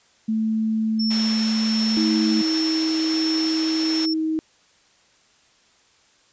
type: tone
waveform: sine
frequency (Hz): 220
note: A3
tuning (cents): 0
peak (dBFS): -19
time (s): 0.28-2.42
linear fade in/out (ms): 10
type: tone with tremolo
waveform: sine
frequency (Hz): 5400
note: E8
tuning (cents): +41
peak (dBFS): -24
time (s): 0.99-4.14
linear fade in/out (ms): 10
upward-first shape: sine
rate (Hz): 1.4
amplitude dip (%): 30
type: band-pass noise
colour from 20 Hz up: white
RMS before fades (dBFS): -34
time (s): 1.1-4.06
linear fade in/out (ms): 10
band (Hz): 220 to 6100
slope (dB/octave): 24
type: tone with pitch glide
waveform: sine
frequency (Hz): 318.8 to 316.4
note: D#4 to D#4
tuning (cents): +42 to +29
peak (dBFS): -20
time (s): 1.97-4.39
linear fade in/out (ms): 0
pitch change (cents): -13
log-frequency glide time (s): 4.08-4.22
effects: white hiss -58 dBFS RMS until 6.32 s + resampled to 16000 Hz